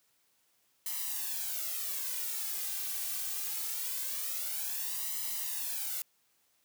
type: noise with flanger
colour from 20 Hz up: blue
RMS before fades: -36 dBFS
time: 0.86-6.02 s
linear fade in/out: 2 ms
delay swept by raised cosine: 0.99 to 2.59 ms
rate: 0.23 Hz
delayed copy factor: +0.9
effects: white hiss -72 dBFS RMS until 6.64 s + high-pass 80 Hz 12 dB/octave